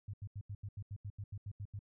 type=tone bursts; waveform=sine; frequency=101.4 Hz; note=G#2; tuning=41 cents flat; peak=-40 dBFS; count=13; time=0.08-1.792 s; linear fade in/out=5 ms; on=56 ms; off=82 ms; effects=none